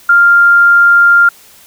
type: tone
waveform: sine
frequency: 1396.9 Hz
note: F6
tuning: in tune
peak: -3 dBFS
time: 0.09-1.29 s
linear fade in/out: 5 ms
effects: white hiss -41 dBFS RMS until 1.66 s